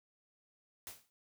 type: noise with exponential decay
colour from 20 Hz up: white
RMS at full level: -43 dBFS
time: 0.87-1.1 s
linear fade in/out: 0 ms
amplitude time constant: 49 ms
effects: none